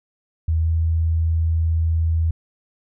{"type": "tone with pitch glide", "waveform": "sine", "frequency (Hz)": [80.6, 81.58], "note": ["E2", "E2"], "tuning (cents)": [-38, -17], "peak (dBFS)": -16, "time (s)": [0.48, 2.31], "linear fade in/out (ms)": 5, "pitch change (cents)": 21, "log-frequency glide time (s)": [0.62, 0.68], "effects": []}